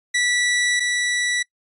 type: tone pair in turn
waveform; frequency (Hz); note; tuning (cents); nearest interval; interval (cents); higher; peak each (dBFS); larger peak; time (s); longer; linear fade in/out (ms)
sawtooth; 1956 / 1956; B6 / B6; -17 / -17; unison; 0; neither; -14 / -16; first; 0.14-0.8 / 0.8-1.43; first; 10
effects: noise-tail reverb RT60 0.1 s tail -23 dB re dry + resampled to 24000 Hz

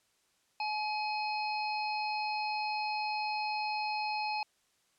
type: harmonic tone with a mistuned harmonic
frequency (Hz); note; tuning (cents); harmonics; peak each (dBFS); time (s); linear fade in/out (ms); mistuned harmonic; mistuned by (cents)
850; G#5; +40; 1 / 3 / 5 / 6; -33 / -38 / -42 / -46; 0.6-4.43; 2; 3; -15
effects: white hiss -72 dBFS RMS until 4.98 s + low-pass 9000 Hz 12 dB/octave

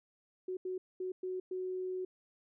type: tone bursts at uneven times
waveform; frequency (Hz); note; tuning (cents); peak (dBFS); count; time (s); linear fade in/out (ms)
sine; 370; F#4; 0; -35; 5; 0.48-0.57 / 0.65-0.78 / 1-1.12 / 1.23-1.4 / 1.51-2.05; 5
effects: none

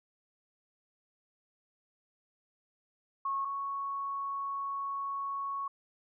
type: tone pair in turn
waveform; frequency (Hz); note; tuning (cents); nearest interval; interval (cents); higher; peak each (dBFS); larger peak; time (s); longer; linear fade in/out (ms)
sine; 1096 / 1108.1; C#6 / C#6; -20 / -1; unison; 19; second; -30 / -33; first; 3.25-3.45 / 3.45-5.68; second; 5
effects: none

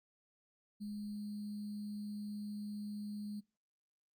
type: tone with sample-and-hold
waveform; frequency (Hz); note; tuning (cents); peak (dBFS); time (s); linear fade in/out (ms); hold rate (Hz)
sine; 207.7; G#3; 0; -40; 0.8-3.41; 20; 4410
effects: noise-tail reverb RT60 0.3 s tail -25 dB re dry + Opus 48 kbps

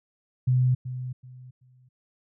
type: tone with echo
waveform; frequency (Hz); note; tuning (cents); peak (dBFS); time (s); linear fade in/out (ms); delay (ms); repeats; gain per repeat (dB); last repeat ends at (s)
sine; 126.8; B2; +46; -18; 0.47-0.75; 10; 380; 3; -12; 1.89
effects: none

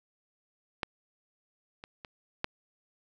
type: clicks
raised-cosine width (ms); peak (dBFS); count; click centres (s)
0.3; -14 / -27 / -27 / -13; 4; 0.832 / 1.839 / 2.048 / 2.444
effects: none

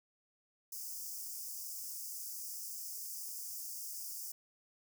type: high-pass noise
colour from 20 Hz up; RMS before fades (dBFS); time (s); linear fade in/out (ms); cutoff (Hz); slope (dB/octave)
white; -44; 0.72-4.32; 5; 4900; 96
effects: none

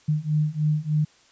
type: beating tone pair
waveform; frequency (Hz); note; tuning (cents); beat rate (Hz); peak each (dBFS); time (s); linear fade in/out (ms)
sine; 150.4 / 153.7; D3 / D#3; +42 / -21; 3.3; -24 / -23; 0.08-1.05; 10
effects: white hiss -57 dBFS RMS until 1.31 s + resampled to 16000 Hz

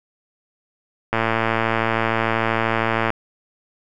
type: click train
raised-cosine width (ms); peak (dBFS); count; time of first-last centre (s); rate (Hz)
0.5; -4; 224; 1.13-3.103; 113
effects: none

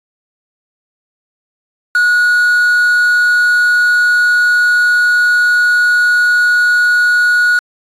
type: tone with quantisation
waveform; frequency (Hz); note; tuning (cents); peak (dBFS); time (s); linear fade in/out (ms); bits
triangle; 1455; F#6; -29; -6; 1.95-7.59; 2; 4
effects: low-pass 10000 Hz 12 dB/octave + AAC 64 kbps

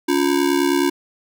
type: ring-modulated tone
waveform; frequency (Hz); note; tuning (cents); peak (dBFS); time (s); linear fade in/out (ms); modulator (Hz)
square; 318.4; D#4; +40; -13; 0.08-0.9; 10; 34.8
effects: none

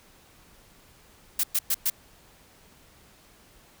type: noise bursts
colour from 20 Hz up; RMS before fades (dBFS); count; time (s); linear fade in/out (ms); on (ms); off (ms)
blue; -24; 4; 1.39-1.9; 5; 45; 110
effects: pink hiss -56 dBFS RMS until 3.8 s

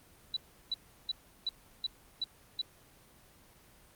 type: tone bursts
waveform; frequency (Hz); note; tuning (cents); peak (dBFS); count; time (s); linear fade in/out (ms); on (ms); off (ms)
sine; 3951; B7; 0; -30; 7; 0.34-2.615; 2; 25; 350
effects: pink hiss -60 dBFS RMS until 3.95 s + Opus 24 kbps

